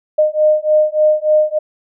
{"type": "beating tone pair", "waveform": "sine", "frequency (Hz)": [611, 614.4], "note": ["D#5", "D#5"], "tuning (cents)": [-32, -22], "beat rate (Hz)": 3.4, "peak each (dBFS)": -13, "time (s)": [0.18, 1.59], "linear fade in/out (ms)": 10, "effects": []}